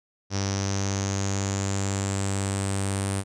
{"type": "tone with low-pass filter sweep", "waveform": "sawtooth", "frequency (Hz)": 98, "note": "G2", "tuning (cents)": 0, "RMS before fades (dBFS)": -27, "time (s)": [0.3, 3.24], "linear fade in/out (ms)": 50, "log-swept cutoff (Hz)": [5700, 9100], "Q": 8.1, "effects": []}